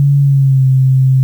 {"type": "tone with pitch glide", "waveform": "sine", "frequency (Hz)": [141.1, 131.65], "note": ["C#3", "C3"], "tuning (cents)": [31, 11], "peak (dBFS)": -6, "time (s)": [0, 1.23], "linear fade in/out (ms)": 0, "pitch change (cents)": -120, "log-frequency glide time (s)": [0.19, 0.65], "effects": ["7-bit"]}